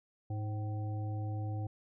harmonic tone with a mistuned harmonic, 105.2 Hz, G#2, 23 cents sharp, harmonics 1 / 3 / 5 / 7, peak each -34 / -46 / -51 / -48 dBFS, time 0.3-1.67 s, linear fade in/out 5 ms, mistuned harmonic 7, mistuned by +68 cents, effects none

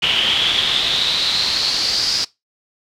brown noise with band-pass filter sweep, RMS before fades -18 dBFS, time 0.02-2.25 s, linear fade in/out 10 ms, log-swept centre 3000 to 5000 Hz, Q 7.6, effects noise-tail reverb RT60 0.2 s tail -21 dB re dry

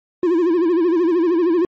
triangle tone with vibrato, 342.1 Hz, F4, 36 cents flat, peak -11 dBFS, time 0.23-1.65 s, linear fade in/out 2 ms, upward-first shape sine, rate 13 Hz, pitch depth 120 cents each way, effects MP3 32 kbps

